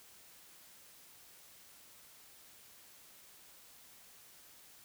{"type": "silence", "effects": ["white hiss -59 dBFS RMS until 4.84 s"]}